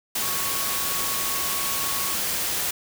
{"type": "tone in noise", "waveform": "sine", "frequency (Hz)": 1108.7, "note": "C#6", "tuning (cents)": 0, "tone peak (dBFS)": -34, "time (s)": [0.22, 2.15], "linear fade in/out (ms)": 5, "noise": "white", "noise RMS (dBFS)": -26, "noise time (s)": [0.15, 2.71], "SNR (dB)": -11, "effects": []}